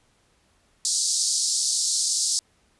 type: band-pass noise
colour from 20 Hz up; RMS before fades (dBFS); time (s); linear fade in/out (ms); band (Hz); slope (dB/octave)
pink; -24; 0.85-2.39; 0; 4400 to 9400; 48
effects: pink hiss -64 dBFS RMS until 2.79 s + resampled to 24000 Hz